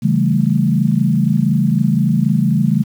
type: chord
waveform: sine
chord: A dominant seventh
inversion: first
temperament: equal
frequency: 138.59 / 164.81 / 196 / 220 Hz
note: C#3 / E3 / G3 / A3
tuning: 0 / 0 / 0 / 0 cents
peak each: -17 dBFS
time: 0.02-2.84 s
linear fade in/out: 20 ms
effects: 7-bit